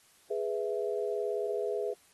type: chord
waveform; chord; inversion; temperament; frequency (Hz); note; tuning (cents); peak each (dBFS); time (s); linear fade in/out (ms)
sine; E major; first; equal; 415.3 / 493.9 / 659.3; G#4 / B4 / E5; 0 / 0 / 0; -32 / -35 / -37; 0.3-1.94; 10
effects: white hiss -63 dBFS RMS until 2.13 s + AAC 32 kbps